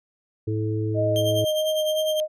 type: harmonic tone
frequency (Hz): 108.2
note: A2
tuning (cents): -29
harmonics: 1 / 3 / 4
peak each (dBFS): -24 / -29 / -30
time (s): 0.47-1.45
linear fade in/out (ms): 10
type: tone with vibrato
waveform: sine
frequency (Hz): 620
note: D#5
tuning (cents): -6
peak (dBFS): -21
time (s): 0.94-2.28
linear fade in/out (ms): 50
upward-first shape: sine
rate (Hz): 3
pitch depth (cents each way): 10
type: tone with tremolo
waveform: 40% pulse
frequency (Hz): 3173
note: G7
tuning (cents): +20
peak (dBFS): -25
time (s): 1.16-2.2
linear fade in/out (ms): 0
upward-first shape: sine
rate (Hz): 9.9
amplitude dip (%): 80
effects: resampled to 32000 Hz